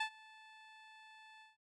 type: tone with ADSR envelope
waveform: 15% pulse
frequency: 874 Hz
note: A5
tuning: 12 cents flat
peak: -26 dBFS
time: 0-1.57 s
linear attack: 7 ms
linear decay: 87 ms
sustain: -24 dB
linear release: 160 ms
effects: low-pass 5000 Hz 12 dB/octave